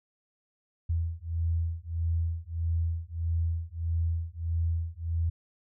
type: beating tone pair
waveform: sine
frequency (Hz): 82.41 / 84.01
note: E2 / E2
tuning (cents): 0 / +33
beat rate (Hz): 1.6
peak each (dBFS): -30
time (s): 0.89-5.3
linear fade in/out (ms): 10
effects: none